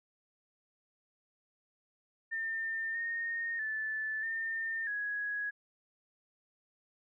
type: tone with pitch steps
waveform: sine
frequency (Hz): 1805 / 1845 / 1749 / 1810 / 1668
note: A6 / A#6 / A6 / A6 / G#6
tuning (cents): +44 / -18 / -11 / +48 / +7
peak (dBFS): -33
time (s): 2.31-5.51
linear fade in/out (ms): 20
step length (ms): 640
effects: none